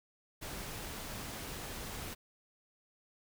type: noise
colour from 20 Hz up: pink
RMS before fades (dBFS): -43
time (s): 0.41-2.15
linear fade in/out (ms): 20
effects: none